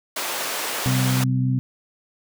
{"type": "high-pass noise", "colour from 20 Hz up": "pink", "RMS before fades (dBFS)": -27, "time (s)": [0.16, 1.24], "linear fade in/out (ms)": 5, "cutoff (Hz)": 570, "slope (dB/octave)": 12}
{"type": "harmonic tone", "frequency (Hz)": 64, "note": "C2", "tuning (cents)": -38, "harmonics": [2, 3, 4], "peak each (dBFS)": [-19, -29, -25], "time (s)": [0.86, 1.59], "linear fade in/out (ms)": 0}
{"effects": []}